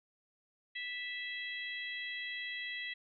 harmonic tone, 657 Hz, E5, 6 cents flat, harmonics 3 / 4 / 5 / 6, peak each -40 / -47 / -45 / -50 dBFS, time 0.75-2.94 s, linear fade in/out 10 ms, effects none

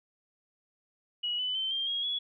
sine tone with pitch steps, 2915 / 3002 / 3092 / 3184 / 3280 / 3378 Hz, F#7 / F#7 / G7 / G7 / G#7 / G#7, -26 / +24 / -24 / +26 / -22 / +29 cents, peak -29 dBFS, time 1.23-2.19 s, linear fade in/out 10 ms, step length 160 ms, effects none

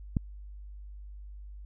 click, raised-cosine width 5 ms, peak -14 dBFS, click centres 0.168 s, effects added 50 Hz sine -42 dBFS peak until 1.65 s

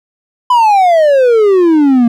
triangle exponential sweep, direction down, 1012 to 230 Hz, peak -3 dBFS, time 0.5-2.08 s, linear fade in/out 5 ms, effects none

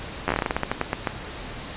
slowing click train, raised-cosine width 0.5 ms, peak -7 dBFS, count 16, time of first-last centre 0.28-1.072 s, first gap 11 ms, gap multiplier 1.2, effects pink hiss -36 dBFS RMS until 1.76 s + resampled to 8000 Hz

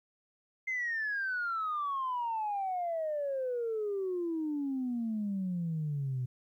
sine exponential sweep, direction down, 2093 to 123.47 Hz, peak -30 dBFS, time 0.67-6.26 s, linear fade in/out 10 ms, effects tanh soft clip ceiling -27 dBFS + 12-bit

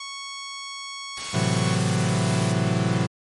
10% pulse tone, 1108 Hz, C#6, 1 cent flat, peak -24 dBFS, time 0-1.75 s, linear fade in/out 5 ms
white noise, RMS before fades -33 dBFS, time 1.17-2.52 s, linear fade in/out 2 ms
40% pulse chord, F# half-diminished seventh, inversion first, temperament equal, 110 / 130.81 / 164.81 / 185 Hz, A2 / C3 / E3 / F#3, 0 / 0 / 0 / 0 cents, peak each -25 dBFS, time 1.33-3.07 s, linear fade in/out 20 ms
effects low-pass 10000 Hz 12 dB/octave + MP3 48 kbps

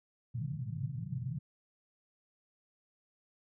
pink band-pass noise, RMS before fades -38 dBFS, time 0.34-1.39 s, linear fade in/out 10 ms, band 110 to 160 Hz, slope 48 dB/octave, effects none

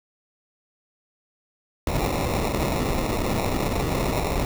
pink noise with sample-and-hold, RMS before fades -24 dBFS, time 1.87-4.45 s, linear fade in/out 2 ms, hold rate 1575 Hz, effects none

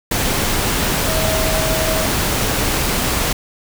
sine tone in noise, 638 Hz, D#5, 43 cents sharp, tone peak -21 dBFS, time 1.07-2.06 s, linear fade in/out 5 ms, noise pink, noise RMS -18 dBFS, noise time 0.11-3.33 s, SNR -6 dB, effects none

